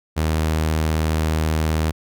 sawtooth tone, 78.7 Hz, D#2, 20 cents sharp, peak -14 dBFS, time 0.16-1.92 s, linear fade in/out 20 ms, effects none

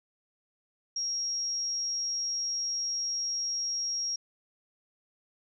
sine tone, 5600 Hz, F8, 4 cents sharp, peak -29 dBFS, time 0.96-4.16 s, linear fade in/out 5 ms, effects none

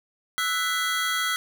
square tone cluster, 1313 / 1480 / 1993 / 3289 Hz, E6 / F#6 / B6 / G#7, -7 / 0 / +15 / -18 cents, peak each -30 dBFS, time 0.38-1.36 s, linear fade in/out 0 ms, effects none

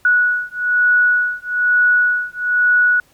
sine beating tone pair, 1467 / 1468.1 Hz, F#6 / F#6, -15 / -14 cents, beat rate 1.1 Hz, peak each -15 dBFS, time 0.05-3 s, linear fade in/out 2 ms, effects pink hiss -54 dBFS RMS until 3.13 s + MP3 96 kbps

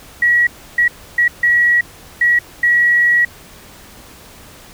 sine tone bursts at uneven times, 1920 Hz, B6, 49 cents flat, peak -9 dBFS, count 6, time 0.22-0.47 / 0.78-0.88 / 1.18-1.28 / 1.43-1.81 / 2.21-2.39 / 2.63-3.25 s, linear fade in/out 5 ms, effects pink hiss -40 dBFS RMS until 4.73 s

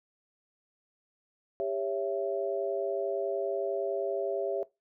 sine chord, C# diminished, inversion second, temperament just, 399.1 / 554.4 / 665.2 Hz, G4 / C#5 / E5, +31 / 0 / +16 cents, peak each -33 dBFS, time 1.6-4.63 s, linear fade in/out 0 ms, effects noise-tail reverb RT60 0.2 s tail -19 dB re dry

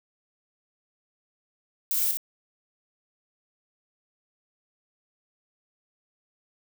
violet noise with echo, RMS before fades -26 dBFS, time 1.91-2.11 s, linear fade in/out 0 ms, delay 61 ms, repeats 1, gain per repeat -4 dB, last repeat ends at 2.171 s, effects none

